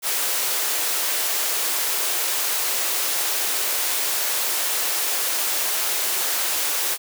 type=high-pass noise; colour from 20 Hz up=white; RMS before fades=-23 dBFS; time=0.02-6.98 s; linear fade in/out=50 ms; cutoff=350 Hz; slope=24 dB/octave; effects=none